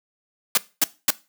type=noise bursts; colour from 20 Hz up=white; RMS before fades=-17 dBFS; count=3; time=0.55-1.105 s; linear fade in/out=2 ms; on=25 ms; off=240 ms; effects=noise-tail reverb RT60 0.3 s tail -19 dB re dry + high-pass 200 Hz 12 dB/octave